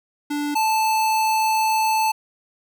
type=tone pair in turn; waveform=square; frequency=292.5 / 876.5 Hz; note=D4 / A5; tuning=-7 / -7 cents; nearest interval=octave + perfect fifth; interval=1900 cents; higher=second; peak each=-23 / -18 dBFS; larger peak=second; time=0.3-0.55 / 0.55-2.12 s; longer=second; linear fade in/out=10 ms; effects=none